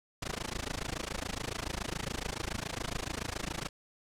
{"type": "noise with amplitude modulation", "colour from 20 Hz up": "pink", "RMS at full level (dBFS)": -33, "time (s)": [0.22, 3.69], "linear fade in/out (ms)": 5, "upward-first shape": "sine", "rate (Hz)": 27.1, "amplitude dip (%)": 100, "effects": ["low-pass 8000 Hz 12 dB/octave"]}